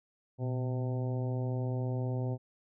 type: harmonic tone with a mistuned harmonic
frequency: 128.2 Hz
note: C3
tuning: 35 cents flat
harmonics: 1 / 2 / 3 / 4 / 5 / 6 / 7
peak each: -31 / -40 / -42 / -43 / -46 / -50 / -52 dBFS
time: 0.38-2.38 s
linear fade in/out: 50 ms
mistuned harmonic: 1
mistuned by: -84 cents
effects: none